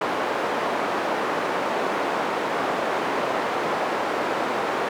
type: band-pass noise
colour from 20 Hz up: white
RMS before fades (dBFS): -25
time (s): 0.01-4.89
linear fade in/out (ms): 5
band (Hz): 310 to 1000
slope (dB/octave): 12
effects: none